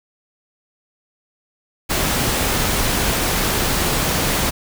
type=noise; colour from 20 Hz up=pink; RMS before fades=-19 dBFS; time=1.89-4.51 s; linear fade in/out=20 ms; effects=none